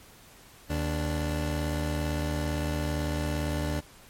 25% pulse tone pair together, 77.79 / 293.7 Hz, D#2 / D4, 0 / 0 cents, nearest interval octave + major seventh, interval 2300 cents, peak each -25 / -29 dBFS, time 0.69-3.81 s, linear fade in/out 20 ms, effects pink hiss -53 dBFS RMS until 4.09 s + MP3 64 kbps

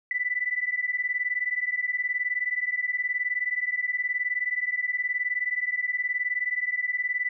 sine beating tone pair, 1975.5 / 1994.5 Hz, B6 / B6, 0 / +17 cents, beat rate 19 Hz, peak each -28 dBFS, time 0.11-7.29 s, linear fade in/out 2 ms, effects none

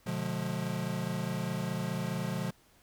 square chord, B diminished seventh, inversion none, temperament just, 123.47 / 148.16 / 177.8 / 213.4 Hz, B2 / D3 / F3 / Ab3, 0 / +16 / +31 / +47 cents, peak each -39 / -39 / -36 / -40 dBFS, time 0.06-2.51 s, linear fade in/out 10 ms, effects pink hiss -64 dBFS RMS until 2.82 s

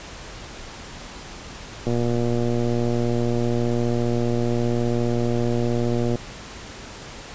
click train, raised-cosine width 2 ms, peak -11 dBFS, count 511, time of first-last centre 1.87-6.156 s, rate 119 Hz, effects pink hiss -38 dBFS RMS until 7.34 s + resampled to 16000 Hz

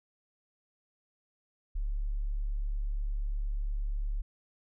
sine tone, 35.75 Hz, D1, 46 cents flat, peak -29 dBFS, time 1.75-4.22 s, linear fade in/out 10 ms, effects none

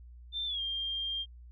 sine tone with pitch glide, 3568 to 3197 Hz, A7 to G7, +23 to +33 cents, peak -32 dBFS, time 0.32-1.26 s, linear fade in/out 50 ms, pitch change -190 cents, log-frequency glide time 0.46-0.61 s, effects added 60 Hz sine -48 dBFS peak until 1.51 s

